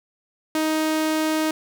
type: tone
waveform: sawtooth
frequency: 313.1 Hz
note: D#4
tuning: 11 cents sharp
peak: -16 dBFS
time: 0.55-1.51 s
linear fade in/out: 2 ms
effects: none